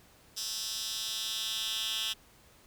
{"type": "tone with high-pass filter sweep", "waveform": "10% pulse", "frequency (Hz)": 220, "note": "A3", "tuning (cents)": 0, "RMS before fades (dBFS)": -35, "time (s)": [0.36, 2.14], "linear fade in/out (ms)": 20, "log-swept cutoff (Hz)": [4900, 3100], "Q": 2.6, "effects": ["pink hiss -60 dBFS RMS until 2.66 s"]}